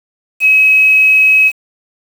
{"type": "tone with quantisation", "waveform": "sine", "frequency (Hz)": 2554, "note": "D#7", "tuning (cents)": 45, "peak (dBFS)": -5, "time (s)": [0.4, 1.52], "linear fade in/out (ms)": 50, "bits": 5, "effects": []}